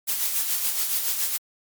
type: noise with tremolo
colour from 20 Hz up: blue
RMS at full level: -23 dBFS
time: 0.07-1.38 s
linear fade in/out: 20 ms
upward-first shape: sine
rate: 7.1 Hz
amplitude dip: 45%
effects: MP3 96 kbps